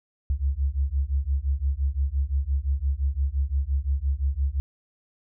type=beating tone pair; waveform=sine; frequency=66.2 / 72 Hz; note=C2 / D2; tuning=+21 / -34 cents; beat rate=5.8 Hz; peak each=-25 dBFS; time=0.3-4.6 s; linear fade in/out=0 ms; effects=none